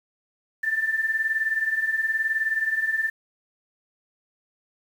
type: beating tone pair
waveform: sine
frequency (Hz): 1760 / 1779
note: A6 / A6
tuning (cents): 0 / +19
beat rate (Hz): 19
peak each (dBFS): -28 / -23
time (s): 0.63-3.1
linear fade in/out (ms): 10
effects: 8-bit